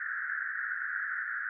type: band-pass noise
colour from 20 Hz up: white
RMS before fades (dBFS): -35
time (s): 0-1.49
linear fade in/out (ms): 2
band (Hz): 1400 to 1800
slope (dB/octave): 96
effects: none